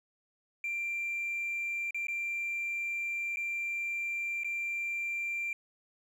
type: tone with dropouts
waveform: triangle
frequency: 2366 Hz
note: D7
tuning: 12 cents sharp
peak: -29 dBFS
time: 0.64-5.53 s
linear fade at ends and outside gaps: 2 ms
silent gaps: 1.908-1.945 / 2.07-2.083 / 3.36-3.37 / 4.435-4.445 s
effects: tanh soft clip ceiling -28 dBFS